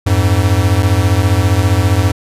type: beating tone pair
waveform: square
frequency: 88.7 / 103.7 Hz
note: F2 / G#2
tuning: +27 / -2 cents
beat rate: 15 Hz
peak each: -13 / -13 dBFS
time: 0.06-2.12 s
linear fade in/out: 10 ms
effects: resampled to 32000 Hz